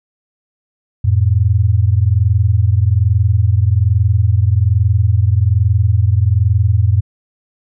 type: tone pair together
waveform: sine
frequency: 88.81 / 110 Hz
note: F2 / A2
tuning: +30 / 0 cents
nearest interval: major third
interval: 370 cents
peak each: -12 dBFS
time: 1.04-7.01 s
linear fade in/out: 10 ms
effects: none